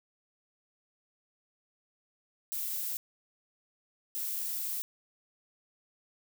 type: noise bursts at uneven times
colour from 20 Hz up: violet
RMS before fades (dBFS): -35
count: 2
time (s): 2.52-2.97 / 4.15-4.82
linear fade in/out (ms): 0
effects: none